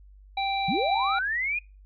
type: harmonic tone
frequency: 784 Hz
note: G5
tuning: in tune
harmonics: 1 / 3 / 5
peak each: -26 / -33 / -33 dBFS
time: 0.37-1.19 s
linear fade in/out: 5 ms
type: linear sweep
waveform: sine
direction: up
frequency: 141.2 to 2489 Hz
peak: -25 dBFS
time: 0.68-1.59 s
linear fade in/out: 5 ms
effects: noise-tail reverb RT60 0.3 s tail -26 dB re dry + added 49 Hz sine -48 dBFS peak until 1.85 s